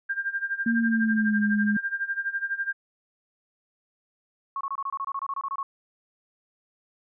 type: tone with tremolo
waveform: sine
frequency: 1595 Hz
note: G6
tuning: 30 cents sharp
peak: -23 dBFS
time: 0.09-2.73 s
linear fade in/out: 10 ms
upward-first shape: sine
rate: 12 Hz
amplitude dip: 85%
type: tone with pitch glide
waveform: sine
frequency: 231.9 to 209 Hz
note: A#3 to G#3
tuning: -9 to +11 cents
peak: -21 dBFS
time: 0.66-1.77 s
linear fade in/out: 5 ms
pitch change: -180 cents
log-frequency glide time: 0.78-1.41 s
type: tone bursts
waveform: sine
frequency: 1100 Hz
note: C#6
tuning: 14 cents flat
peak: -27 dBFS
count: 15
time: 4.56-5.63 s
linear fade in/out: 2 ms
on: 48 ms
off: 25 ms
effects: none